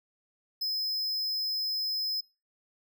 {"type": "tone", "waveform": "square", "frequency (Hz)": 5100, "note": "D#8", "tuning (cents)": 42, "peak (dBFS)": -29, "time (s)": [0.61, 2.21], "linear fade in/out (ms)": 10, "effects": ["noise-tail reverb RT60 0.3 s tail -25 dB re dry"]}